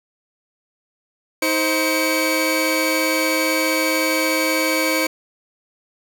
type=tone cluster; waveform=sawtooth; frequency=316.4 / 523 / 2270 Hz; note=D#4 / C5 / C#7; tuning=+29 / -1 / +41 cents; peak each=-18 dBFS; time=1.42-5.07 s; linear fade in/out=5 ms; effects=none